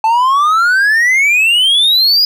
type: exponential sweep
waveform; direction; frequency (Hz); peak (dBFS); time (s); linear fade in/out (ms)
triangle; up; 870 to 4985; -6; 0.04-2.25; 2
effects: none